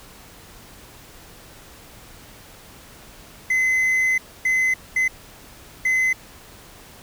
triangle tone bursts at uneven times, 2042 Hz, C7, 43 cents flat, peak -15 dBFS, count 4, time 3.5-4.18 / 4.45-4.74 / 4.96-5.08 / 5.85-6.13 s, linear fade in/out 5 ms, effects pink hiss -45 dBFS RMS until 7.02 s

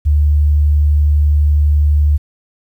sine tone, 74 Hz, D2, 14 cents sharp, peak -8 dBFS, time 0.05-2.18 s, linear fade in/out 20 ms, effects 8-bit

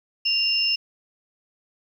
sine tone pair together, 2794 / 5274 Hz, F7 / E8, 0 / 0 cents, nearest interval major seventh, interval 1100 cents, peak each -22 dBFS, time 0.25-0.76 s, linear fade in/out 10 ms, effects 9-bit

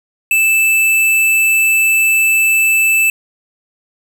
square tone, 2637 Hz, E7, in tune, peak -10 dBFS, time 0.31-3.1 s, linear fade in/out 2 ms, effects none

